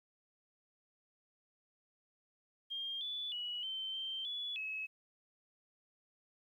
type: tone with pitch steps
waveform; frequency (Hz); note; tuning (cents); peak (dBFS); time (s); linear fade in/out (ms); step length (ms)
sine; 3210 / 3464 / 2928 / 3098 / 3132 / 3419 / 2574; G7 / A7 / F#7 / G7 / G7 / G#7 / E7; +40 / -28 / -19 / -21 / -2 / +50 / -42; -38; 2.7-4.87; 20; 310
effects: 12-bit